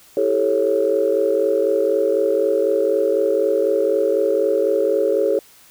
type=chord; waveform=sine; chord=A dominant seventh; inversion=second; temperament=just; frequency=330 / 396 / 440 / 550 Hz; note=E4 / G4 / A4 / C#5; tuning=+2 / +18 / 0 / -14 cents; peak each=-25 / -20 / -19 / -19 dBFS; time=0.17-5.39 s; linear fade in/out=2 ms; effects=tanh soft clip ceiling -5 dBFS + white hiss -49 dBFS RMS until 5.7 s